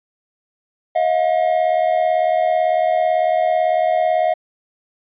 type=tone pair together; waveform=triangle; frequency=637 / 715 Hz; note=D#5 / F5; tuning=+41 / +41 cents; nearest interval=major second; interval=200 cents; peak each=-15 dBFS; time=0.95-4.34 s; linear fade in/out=10 ms; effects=resampled to 8000 Hz